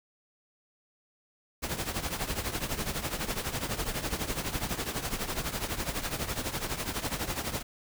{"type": "noise with tremolo", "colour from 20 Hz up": "pink", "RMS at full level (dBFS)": -30, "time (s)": [1.62, 7.63], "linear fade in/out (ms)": 20, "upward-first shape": "triangle", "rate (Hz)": 12, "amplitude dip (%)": 80, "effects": []}